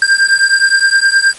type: beating tone pair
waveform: square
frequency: 1587 / 1596.6 Hz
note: G6 / G6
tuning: +21 / +31 cents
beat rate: 9.6 Hz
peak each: -11 dBFS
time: 0.02-1.33 s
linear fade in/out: 2 ms
effects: white hiss -34 dBFS RMS until 1.38 s + MP3 48 kbps